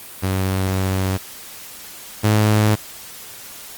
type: tone pair in turn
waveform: sawtooth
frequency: 94.9 / 106.52 Hz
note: F#2 / G#2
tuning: +44 / +44 cents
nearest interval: major second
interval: 200 cents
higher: second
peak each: -14 / -9 dBFS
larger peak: second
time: 0.22-1.18 / 2.23-2.76 s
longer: first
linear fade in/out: 20 ms
effects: white hiss -37 dBFS RMS until 3.77 s + Opus 32 kbps